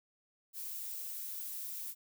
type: noise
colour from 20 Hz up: violet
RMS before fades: -42 dBFS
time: 0.53-1.95 s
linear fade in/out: 50 ms
effects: none